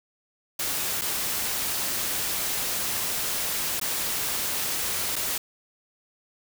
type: noise with dropouts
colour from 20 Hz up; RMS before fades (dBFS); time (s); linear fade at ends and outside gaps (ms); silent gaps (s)
white; -28; 0.59-5.38; 5; 1.013-1.017 / 3.799-3.813 / 5.158-5.162
effects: none